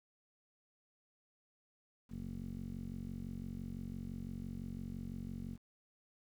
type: tone with low-pass filter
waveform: 15% pulse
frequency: 45.92 Hz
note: F#1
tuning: 12 cents flat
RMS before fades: -44 dBFS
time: 2.09-5.58 s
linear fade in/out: 50 ms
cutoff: 250 Hz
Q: 6.2
effects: 11-bit

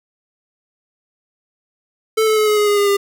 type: tone with pitch steps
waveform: square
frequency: 440 / 434.2 / 428.5 / 422.8 / 417.2 / 411.7 / 406.3 / 400.9 Hz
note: A4 / A4 / A4 / G#4 / G#4 / G#4 / G#4 / G4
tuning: 0 / -23 / -46 / +31 / +8 / -15 / -38 / +39 cents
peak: -13 dBFS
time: 2.17-2.97 s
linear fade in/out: 10 ms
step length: 100 ms
effects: none

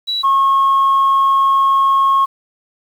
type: tone pair in turn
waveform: sine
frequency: 3921 / 1088.3 Hz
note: B7 / C#6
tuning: -13 / -32 cents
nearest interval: octave + minor seventh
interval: 2219 cents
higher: first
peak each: -16 / -8 dBFS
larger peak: second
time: 0.07-0.23 / 0.23-2.26 s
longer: second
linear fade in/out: 20 ms
effects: tanh soft clip ceiling -7 dBFS + 7-bit

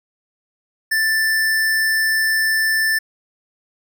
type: tone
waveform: square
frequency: 1767 Hz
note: A6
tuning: 7 cents sharp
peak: -16 dBFS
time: 0.91-2.99 s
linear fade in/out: 10 ms
effects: none

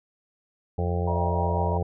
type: harmonic tone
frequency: 87.31 Hz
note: F2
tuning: in tune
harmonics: 1 / 2 / 4 / 5 / 6 / 7 / 8 / 9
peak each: -25 / -31 / -38 / -32 / -36 / -40 / -39 / -36 dBFS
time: 0.78-1.83 s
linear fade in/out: 5 ms
type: chord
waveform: sine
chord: E half-diminished seventh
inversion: third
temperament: just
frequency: 593.3 / 659.3 / 791.1 / 949.3 Hz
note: D5 / E5 / G5 / Bb5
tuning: +18 / 0 / +16 / +31 cents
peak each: -34 / -35 / -33 / -30 dBFS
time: 1.07-1.78 s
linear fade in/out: 10 ms
effects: none

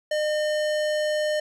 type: tone with hard clipping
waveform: sine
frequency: 607 Hz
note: D#5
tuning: 43 cents flat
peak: -24 dBFS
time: 0.11-1.4 s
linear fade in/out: 5 ms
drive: 18 dB
effects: none

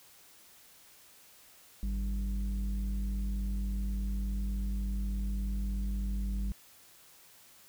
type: tone pair together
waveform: sine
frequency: 51.73 / 196 Hz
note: G#1 / G3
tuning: -6 / 0 cents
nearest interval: octave + major seventh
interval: 2306 cents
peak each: -29 / -37 dBFS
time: 1.83-6.52 s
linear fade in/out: 0 ms
effects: tanh soft clip ceiling -27 dBFS + white hiss -58 dBFS RMS until 7.68 s

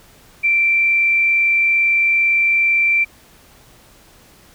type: tone with frequency modulation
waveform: sine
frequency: 2349 Hz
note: D7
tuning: in tune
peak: -12 dBFS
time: 0.43-3.05 s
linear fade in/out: 20 ms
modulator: 42.3 Hz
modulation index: 0.43
effects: pink hiss -48 dBFS RMS until 4.54 s

